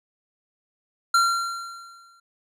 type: tone with exponential decay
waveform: square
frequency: 1373 Hz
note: F6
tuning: 30 cents flat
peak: -15 dBFS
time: 1.14-2.2 s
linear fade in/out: 5 ms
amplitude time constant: 230 ms
effects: low-pass 10000 Hz 12 dB/octave